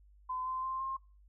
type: tone with pitch steps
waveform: sine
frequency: 1021 / 1035.3 / 1049.7 / 1064.4 Hz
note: C6 / C6 / C6 / C6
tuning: -43 / -19 / +5 / +29 cents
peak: -34 dBFS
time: 0.29-0.97 s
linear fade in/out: 10 ms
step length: 170 ms
effects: noise-tail reverb RT60 0.3 s tail -22 dB re dry + added 50 Hz sine -58 dBFS peak until 1.28 s